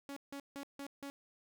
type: tone bursts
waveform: sawtooth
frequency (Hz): 279.7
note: C#4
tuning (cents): +16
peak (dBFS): -39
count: 5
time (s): 0.09-1.1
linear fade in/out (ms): 0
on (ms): 74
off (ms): 160
effects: none